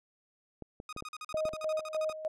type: clicks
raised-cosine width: 2 ms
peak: -29 dBFS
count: 7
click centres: 0.623 / 0.801 / 0.964 / 1.024 / 1.344 / 1.454 / 1.536 s
type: tone bursts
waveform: sawtooth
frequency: 1244.5 Hz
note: D#6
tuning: in tune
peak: -36 dBFS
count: 16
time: 0.89-2.127 s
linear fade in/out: 2 ms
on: 37 ms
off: 43 ms
type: tone with tremolo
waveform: sine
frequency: 625 Hz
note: D#5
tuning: 8 cents sharp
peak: -29 dBFS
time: 1.34-2.28 s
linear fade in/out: 5 ms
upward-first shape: square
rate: 3.3 Hz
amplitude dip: 70%
effects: low-pass 9000 Hz 12 dB/octave